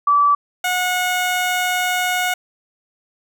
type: tone pair in turn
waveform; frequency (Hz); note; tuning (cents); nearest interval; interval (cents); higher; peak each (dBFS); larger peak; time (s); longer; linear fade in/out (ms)
sine / 15% pulse; 1155 / 727.6; D6 / F#5; -29 / -29; minor sixth; 800; first; -11; neither; 0.07-0.35 / 0.64-2.34; second; 5
effects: none